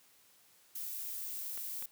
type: noise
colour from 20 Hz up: violet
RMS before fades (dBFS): -41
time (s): 0.75-1.86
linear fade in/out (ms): 5
type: clicks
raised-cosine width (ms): 0.3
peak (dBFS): -32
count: 2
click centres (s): 1.576 / 1.825
effects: white hiss -65 dBFS RMS until 1.91 s + high-pass 80 Hz 12 dB/octave